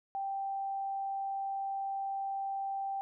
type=tone; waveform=sine; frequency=784 Hz; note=G5; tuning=in tune; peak=-33 dBFS; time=0.15-3.01 s; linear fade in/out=0 ms; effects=none